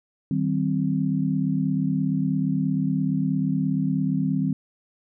sine chord, C minor, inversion first, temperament equal with one note detuned, 155.56 / 192.52 / 261.6 Hz, Eb3 / G3 / C4, 0 / -31 / 0 cents, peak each -25 dBFS, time 0.31-4.53 s, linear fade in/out 2 ms, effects none

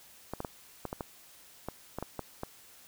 clicks, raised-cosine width 1 ms, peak -21 dBFS, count 11, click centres 0.336 / 0.404 / 0.448 / 0.853 / 0.929 / 1.008 / 1.686 / 1.986 / 2.026 / 2.193 / 2.434 s, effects white hiss -56 dBFS RMS until 2.87 s

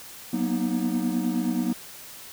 triangle chord, B major seventh, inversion second, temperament equal with one note detuned, 185 / 237.4 / 246.9 / 311.1 Hz, F#3 / A#3 / B3 / D#4, 0 / +32 / 0 / 0 cents, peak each -28 / -25 / -27 / -28 dBFS, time 0.33-1.73 s, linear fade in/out 5 ms, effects white hiss -43 dBFS RMS until 2.32 s

